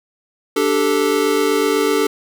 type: chord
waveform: square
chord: D suspended fourth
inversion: none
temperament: equal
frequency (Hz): 293.7 / 392 / 440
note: D4 / G4 / A4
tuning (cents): 0 / 0 / 0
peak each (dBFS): -21 / -20 / -18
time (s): 0.56-2.07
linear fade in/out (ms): 5
effects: none